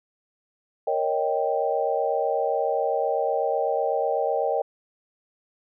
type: chord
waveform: sine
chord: Eb dominant seventh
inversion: second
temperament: equal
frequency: 466.2 / 554.4 / 622.3 / 784 Hz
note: Bb4 / Db5 / Eb5 / G5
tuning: 0 / 0 / 0 / 0 cents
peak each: -27 dBFS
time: 0.87-4.62 s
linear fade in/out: 5 ms
effects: none